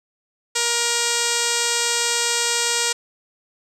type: tone with low-pass filter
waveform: 5% pulse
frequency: 472.4 Hz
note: A#4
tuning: 23 cents sharp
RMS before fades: -21 dBFS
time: 0.55-2.93 s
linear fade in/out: 10 ms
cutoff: 8300 Hz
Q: 8.7
effects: none